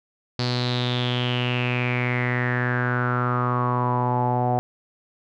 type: tone with low-pass filter sweep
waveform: sawtooth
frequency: 123.47 Hz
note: B2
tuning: in tune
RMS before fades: -23 dBFS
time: 0.39-4.59 s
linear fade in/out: 0 ms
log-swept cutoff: 4500 to 740 Hz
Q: 7.2
effects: none